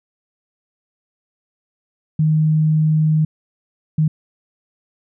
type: tone bursts at uneven times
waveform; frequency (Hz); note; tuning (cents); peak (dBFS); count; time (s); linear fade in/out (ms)
sine; 155.56; D#3; 0; -12; 2; 2.19-3.25 / 3.98-4.08; 5
effects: none